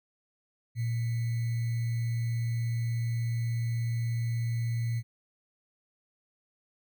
sine tone with sample-and-hold, 116.54 Hz, A#2, in tune, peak -27 dBFS, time 0.75-5.03 s, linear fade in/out 50 ms, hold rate 2100 Hz, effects none

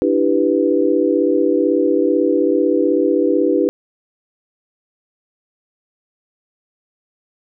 sine chord, E minor seventh, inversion third, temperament equal, 293.7 / 329.6 / 392 / 493.9 Hz, D4 / E4 / G4 / B4, 0 / 0 / 0 / 0 cents, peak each -18 dBFS, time 0.02-3.69 s, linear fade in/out 0 ms, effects none

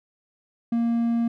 triangle tone, 233.1 Hz, A#3, in tune, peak -18 dBFS, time 0.72-1.28 s, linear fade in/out 5 ms, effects none

